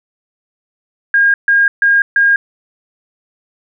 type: tone bursts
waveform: sine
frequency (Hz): 1620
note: G#6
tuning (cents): -43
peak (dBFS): -7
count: 4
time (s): 1.14-2.36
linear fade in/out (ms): 2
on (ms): 200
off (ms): 140
effects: none